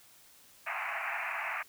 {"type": "band-pass noise", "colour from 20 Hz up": "white", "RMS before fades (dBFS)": -36, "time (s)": [0.66, 1.63], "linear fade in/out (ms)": 10, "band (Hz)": [650, 2600], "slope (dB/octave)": 96, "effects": ["white hiss -59 dBFS RMS until 1.68 s"]}